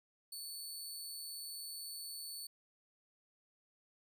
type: tone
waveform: 20% pulse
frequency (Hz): 4461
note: C#8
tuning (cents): +10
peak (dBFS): -38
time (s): 0.32-2.47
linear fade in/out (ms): 5
effects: none